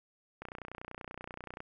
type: click train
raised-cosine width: 0.5 ms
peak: -27 dBFS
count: 37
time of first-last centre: 0.42-1.604 s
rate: 30.4 Hz
effects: none